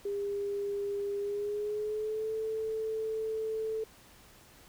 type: tone with pitch glide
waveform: sine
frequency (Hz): 403.5 to 440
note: G#4 to A4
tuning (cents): -50 to 0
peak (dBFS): -31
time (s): 0.05-3.84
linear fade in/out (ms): 5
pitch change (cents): +150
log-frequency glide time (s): 1.18-2.33
effects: pink hiss -57 dBFS RMS until 4.68 s